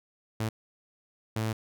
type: tone bursts at uneven times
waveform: sawtooth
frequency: 110.2 Hz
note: A2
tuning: 3 cents sharp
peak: -24 dBFS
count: 2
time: 0.4-0.49 / 1.36-1.53 s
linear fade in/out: 5 ms
effects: none